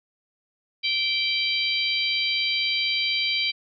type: harmonic tone with a mistuned harmonic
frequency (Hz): 784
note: G5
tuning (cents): 0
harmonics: 3 / 4 / 5 / 6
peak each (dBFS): -26 / -27 / -28 / -29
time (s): 0.83-3.52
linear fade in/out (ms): 20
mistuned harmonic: 3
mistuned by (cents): -15
effects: none